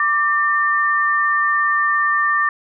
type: tone pair together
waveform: sine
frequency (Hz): 1174.7 / 1804.3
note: D6 / A6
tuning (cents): 0 / +43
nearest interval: perfect fifth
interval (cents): 743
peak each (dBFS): -17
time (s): 0-2.49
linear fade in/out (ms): 2
effects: none